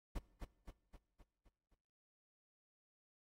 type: noise with echo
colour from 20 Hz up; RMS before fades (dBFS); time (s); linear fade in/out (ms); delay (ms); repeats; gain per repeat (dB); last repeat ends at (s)
brown; -41; 0.15-0.19; 10; 260; 6; -5; 1.75
effects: noise-tail reverb RT60 1.0 s tail -20 dB re dry + AAC 48 kbps